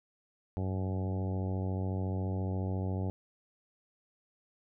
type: harmonic tone with a mistuned harmonic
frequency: 94.2 Hz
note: F#2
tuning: 32 cents sharp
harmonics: 1 / 2 / 3 / 4 / 5 / 6 / 7 / 8 / 9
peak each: -32 / -38 / -42 / -44 / -46 / -48 / -49 / -50 / -51 dBFS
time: 0.57-3.1 s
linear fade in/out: 0 ms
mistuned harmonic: 1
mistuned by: +16 cents
effects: none